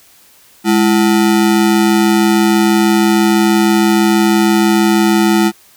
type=ring-modulated tone; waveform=square; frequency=271.5 Hz; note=C#4; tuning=36 cents flat; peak=-6 dBFS; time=0.64-5.52 s; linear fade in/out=50 ms; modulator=63.1 Hz; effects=white hiss -46 dBFS RMS until 5.76 s